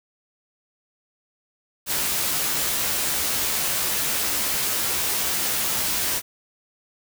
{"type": "noise with comb filter", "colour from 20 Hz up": "white", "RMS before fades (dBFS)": -24, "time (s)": [1.86, 6.22], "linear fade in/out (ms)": 50, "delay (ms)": 14, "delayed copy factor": 0.55, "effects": []}